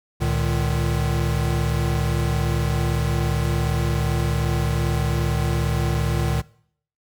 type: tone cluster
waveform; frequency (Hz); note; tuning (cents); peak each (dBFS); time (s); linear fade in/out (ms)
square; 69.3 / 114.5 / 152; C#2 / A#2 / D#3; 0 / -31 / -40; -25; 0.2-6.42; 20
effects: noise-tail reverb RT60 0.6 s tail -21 dB re dry